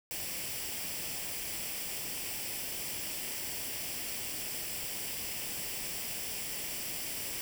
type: noise with comb filter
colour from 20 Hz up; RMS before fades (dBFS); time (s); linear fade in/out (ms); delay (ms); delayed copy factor
white; -38; 0.11-7.41; 0; 0.38; +0.55
effects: none